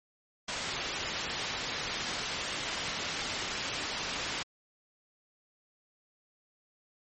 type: low-pass noise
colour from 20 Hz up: white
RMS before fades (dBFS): -36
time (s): 0.48-4.43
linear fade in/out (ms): 5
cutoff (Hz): 4700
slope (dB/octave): 12
effects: MP3 32 kbps